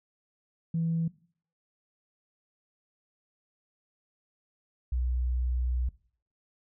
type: tone pair in turn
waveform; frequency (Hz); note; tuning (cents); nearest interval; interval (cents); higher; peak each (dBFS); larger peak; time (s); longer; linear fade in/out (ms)
sine; 164.81 / 62.02; E3 / B1; 0 / +8; octave + perfect fourth; 1692; first; -25; neither; 0.74-1.08 / 4.92-5.89; second; 5
effects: noise-tail reverb RT60 0.5 s tail -20 dB re dry + tanh soft clip ceiling -21 dBFS